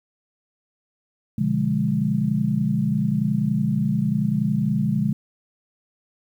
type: chord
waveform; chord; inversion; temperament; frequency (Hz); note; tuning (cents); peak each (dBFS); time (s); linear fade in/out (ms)
sine; B diminished seventh; none; equal with one note detuned; 123.47 / 146.83 / 176.75 / 207.7; B2 / D3 / F3 / Ab3; 0 / 0 / +21 / 0; -27 / -24 / -26 / -22; 1.38-5.13; 5
effects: 9-bit